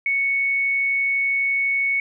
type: tone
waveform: sine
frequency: 2217 Hz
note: C#7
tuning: in tune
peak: -18 dBFS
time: 0.06-2 s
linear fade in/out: 2 ms
effects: none